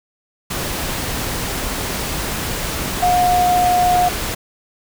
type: tone in noise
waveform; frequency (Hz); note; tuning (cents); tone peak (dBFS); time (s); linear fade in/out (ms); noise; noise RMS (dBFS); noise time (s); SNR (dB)
sine; 718; F5; +48; -12; 3.02-4.09; 10; pink; -23; 0.5-4.35; +8
effects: none